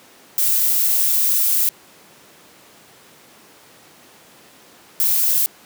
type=noise bursts at uneven times; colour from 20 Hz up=violet; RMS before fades=-17 dBFS; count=2; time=0.38-1.69 / 5-5.46 s; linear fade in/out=0 ms; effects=pink hiss -47 dBFS RMS until 5.65 s + high-pass 200 Hz 12 dB/octave